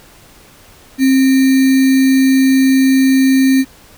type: tone with sample-and-hold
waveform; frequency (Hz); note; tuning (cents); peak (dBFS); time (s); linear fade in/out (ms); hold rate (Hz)
sine; 265.3; C4; +24; -7; 0.98-3.65; 50; 2100
effects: pink hiss -43 dBFS RMS until 3.97 s